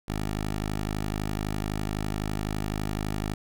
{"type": "tone", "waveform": "10% pulse", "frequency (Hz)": 51.91, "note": "G#1", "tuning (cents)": 0, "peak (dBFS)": -20, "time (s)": [0.08, 3.34], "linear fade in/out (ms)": 5, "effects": []}